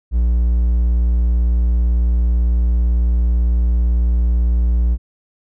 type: tone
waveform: triangle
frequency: 59 Hz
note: A#1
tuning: 22 cents sharp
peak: -10 dBFS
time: 0.11-4.98 s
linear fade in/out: 50 ms
effects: none